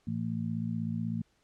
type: harmonic tone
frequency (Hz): 56.1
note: A1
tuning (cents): +34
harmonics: 2 / 3 / 4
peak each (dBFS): -36 / -35 / -34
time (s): 0.07-1.22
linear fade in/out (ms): 5
effects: pink hiss -71 dBFS RMS until 1.43 s + low-pass 8000 Hz 12 dB/octave